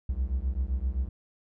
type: beating tone pair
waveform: triangle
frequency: 61.1 / 68.8 Hz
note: B1 / C#2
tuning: -18 / -12 cents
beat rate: 7.7 Hz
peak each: -27 / -28 dBFS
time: 0.09-1.09 s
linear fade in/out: 5 ms
effects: none